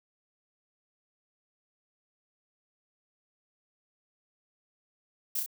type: noise with echo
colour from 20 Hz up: violet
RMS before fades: -31 dBFS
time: 5.35-5.4 s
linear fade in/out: 5 ms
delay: 31 ms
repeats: 2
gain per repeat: -3 dB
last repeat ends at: 5.462 s
effects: none